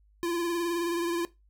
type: tone with vibrato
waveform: square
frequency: 342.3 Hz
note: F4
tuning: 35 cents flat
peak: -28 dBFS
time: 0.23-1.25 s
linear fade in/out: 0 ms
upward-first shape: triangle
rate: 19 Hz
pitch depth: 46 cents each way
effects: noise-tail reverb RT60 0.2 s tail -18 dB re dry + added 51 Hz sine -59 dBFS peak until 1.49 s